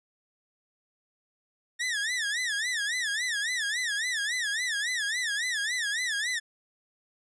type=tone with vibrato; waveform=sawtooth; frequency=1812 Hz; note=A#6; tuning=50 cents flat; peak=-24 dBFS; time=1.79-6.4 s; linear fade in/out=20 ms; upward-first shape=sine; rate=3.6 Hz; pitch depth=190 cents each way; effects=resampled to 22050 Hz